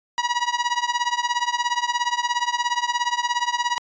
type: tone with tremolo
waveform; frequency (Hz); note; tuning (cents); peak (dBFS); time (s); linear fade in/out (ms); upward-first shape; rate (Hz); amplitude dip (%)
sawtooth; 964; B5; -42; -13; 0.18-3.78; 0; triangle; 17; 95
effects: resampled to 16000 Hz